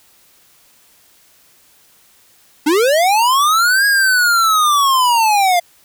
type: linear two-way sweep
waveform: square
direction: up then down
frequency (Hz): 280.9 to 1658 to 686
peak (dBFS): -11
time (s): 2.66-5.6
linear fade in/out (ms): 10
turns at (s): 3.86
effects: white hiss -51 dBFS RMS until 5.84 s